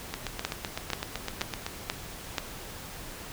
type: two click trains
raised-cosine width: 0.2 ms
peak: -14 / -10 dBFS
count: 13 / 5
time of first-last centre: 0.14-1.665 / 0.45-2.382 s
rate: 7.87 / 2.07 Hz
effects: pink hiss -42 dBFS RMS until 3.32 s